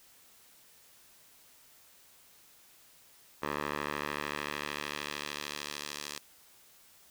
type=tone with band-pass filter sweep; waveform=10% pulse; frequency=73.3 Hz; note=D2; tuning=3 cents flat; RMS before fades=-38 dBFS; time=3.42-6.19 s; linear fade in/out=10 ms; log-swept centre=1200 to 5800 Hz; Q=0.85; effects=white hiss -60 dBFS RMS until 7.1 s